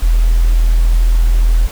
sine tone, 41.2 Hz, E1, in tune, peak -7 dBFS, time 0.02-1.67 s, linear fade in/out 10 ms, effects pink hiss -32 dBFS RMS until 1.71 s

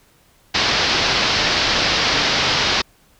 white low-pass noise, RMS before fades -18 dBFS, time 0.54-2.82 s, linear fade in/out 10 ms, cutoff 5300 Hz, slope 48 dB/octave, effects pink hiss -55 dBFS RMS until 3.19 s

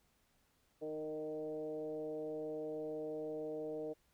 sine tone with frequency modulation, 463.1 Hz, A#4, 11 cents flat, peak -39 dBFS, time 0.81-3.94 s, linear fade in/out 20 ms, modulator 154 Hz, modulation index 1, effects pink hiss -75 dBFS RMS until 4.13 s

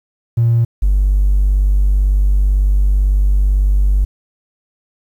triangle tone pair in turn, 116.54 / 49 Hz, A#2 / G1, 0 / 0 cents, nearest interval octave + minor third, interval 1500 cents, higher first, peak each -6 dBFS, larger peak neither, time 0.37-0.65 / 0.82-4.05 s, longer second, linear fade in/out 10 ms, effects tanh soft clip ceiling -6 dBFS + 8-bit

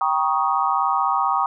sine chord, Eb dominant seventh, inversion first, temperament equal with one note detuned, 784 / 947 / 1108.7 / 1244.5 Hz, G5 / Bb5 / Db6 / Eb6, 0 / +27 / 0 / 0 cents, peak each -23 dBFS, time 0.01-1.46 s, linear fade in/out 2 ms, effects none

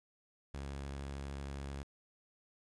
sawtooth tone with vibrato, 69.3 Hz, C#2, in tune, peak -37 dBFS, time 0.54-1.83 s, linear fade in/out 0 ms, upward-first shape triangle, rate 13 Hz, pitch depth 25 cents each way, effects resampled to 22050 Hz + 11-bit

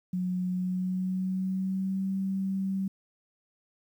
sine tone with pitch glide, 182.1 to 192.48 Hz, F#3 to G3, -27 to -31 cents, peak -27 dBFS, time 0.13-2.88 s, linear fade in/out 5 ms, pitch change +96 cents, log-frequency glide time 0.51-2.09 s, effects 10-bit

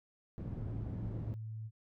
white low-pass noise, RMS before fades -42 dBFS, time 0.38-1.34 s, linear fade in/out 0 ms, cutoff 170 Hz, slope 12 dB/octave
sine tone, 110 Hz, A2, in tune, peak -40 dBFS, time 0.56-1.71 s, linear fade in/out 50 ms
effects none

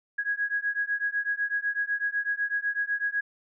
sine beating tone pair, 1652 / 1660 Hz, G#6 / G#6, -10 / -1 cents, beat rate 8 Hz, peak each -29 dBFS, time 0.18-3.21 s, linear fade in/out 10 ms, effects none

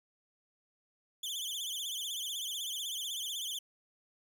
sawtooth tone with vibrato, 3280 Hz, G#7, 22 cents flat, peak -33 dBFS, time 1.23-3.59 s, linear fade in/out 5 ms, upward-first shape triangle, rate 16 Hz, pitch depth 180 cents each way, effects none

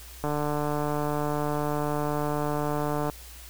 click train, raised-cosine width 1 ms, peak -15 dBFS, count 424, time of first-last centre 0.24-3.098 s, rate 148 Hz, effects added 60 Hz sine -45 dBFS peak until 3.49 s + white hiss -47 dBFS RMS until 3.49 s

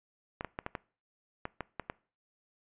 clicks, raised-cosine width 0.5 ms, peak -20 dBFS, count 9, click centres 0.409 / 0.447 / 0.589 / 0.664 / 0.752 / 1.454 / 1.607 / 1.797 / 1.899 s, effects noise-tail reverb RT60 0.4 s tail -22 dB re dry + resampled to 8000 Hz

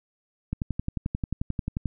click train, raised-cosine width 5 ms, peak -15 dBFS, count 16, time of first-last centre 0.53-1.857 s, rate 11.3 Hz, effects none

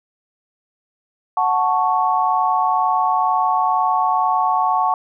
sine chord, F# minor, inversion none, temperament equal with one note detuned, 737.9 / 880 / 1108.7 Hz, F#5 / A5 / C#6, -5 / 0 / 0 cents, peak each -19 dBFS, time 1.37-4.94 s, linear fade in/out 2 ms, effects none

